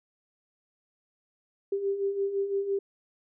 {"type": "beating tone pair", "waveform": "sine", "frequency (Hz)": [391.3, 397.2], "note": ["G4", "G4"], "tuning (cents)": [-3, 23], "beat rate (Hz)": 5.9, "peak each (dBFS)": [-34, -27], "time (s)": [1.72, 2.79], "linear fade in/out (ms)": 5, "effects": []}